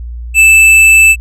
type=tone with hard clipping; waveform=triangle; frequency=2637 Hz; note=E7; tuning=in tune; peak=-3 dBFS; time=0.34-1.16 s; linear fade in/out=50 ms; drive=17 dB; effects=added 59 Hz sine -20 dBFS peak until 1.2 s + low-pass 12000 Hz 12 dB/octave